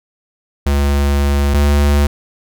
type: tone pair in turn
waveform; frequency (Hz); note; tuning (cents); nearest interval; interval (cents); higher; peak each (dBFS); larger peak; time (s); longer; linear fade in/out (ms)
square; 70.8 / 72.04; C#2 / D2; +37 / -33; unison; 30; second; -12 / -10; second; 0.66-1.54 / 1.54-2.07; first; 5
effects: none